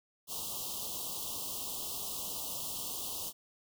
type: band-stop noise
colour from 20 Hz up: white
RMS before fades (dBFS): -39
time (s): 0.27-3.33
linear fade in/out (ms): 50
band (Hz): 1200 to 2800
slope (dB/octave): 96
effects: none